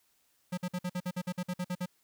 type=tone bursts; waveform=square; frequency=180 Hz; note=F#3; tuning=47 cents flat; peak=-32 dBFS; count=13; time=0.52-1.86 s; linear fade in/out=10 ms; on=56 ms; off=51 ms; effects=white hiss -71 dBFS RMS until 2.03 s